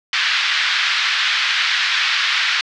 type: band-pass noise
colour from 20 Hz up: pink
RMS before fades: -18 dBFS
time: 0.13-2.61 s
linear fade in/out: 2 ms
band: 1500 to 4500 Hz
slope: 24 dB/octave
effects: low-pass 7000 Hz 12 dB/octave